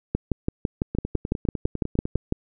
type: two click trains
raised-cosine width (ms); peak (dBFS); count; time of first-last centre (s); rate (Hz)
3; -15 / -9; 13 / 14; 0.95-2.155 / 0.15-2.324; 9.96 / 5.98
effects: none